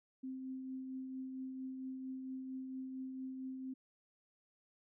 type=tone with tremolo; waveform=sine; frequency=261.4 Hz; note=C4; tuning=1 cent flat; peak=-40 dBFS; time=0.23-3.74 s; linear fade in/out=10 ms; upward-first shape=triangle; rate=4.4 Hz; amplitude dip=35%; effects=none